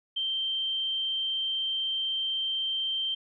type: tone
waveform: sine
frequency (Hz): 3136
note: G7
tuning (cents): 0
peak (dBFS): -27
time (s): 0.16-3.15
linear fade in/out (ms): 10
effects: none